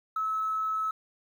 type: tone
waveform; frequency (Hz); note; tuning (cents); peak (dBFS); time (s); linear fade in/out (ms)
triangle; 1297; E6; -28; -23; 0.16-0.91; 5
effects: tanh soft clip ceiling -25 dBFS + 10-bit